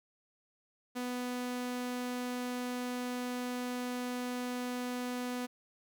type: tone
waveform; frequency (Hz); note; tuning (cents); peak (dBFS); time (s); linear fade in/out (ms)
sawtooth; 247.7; B3; +5; -31; 0.95-5.47; 20
effects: none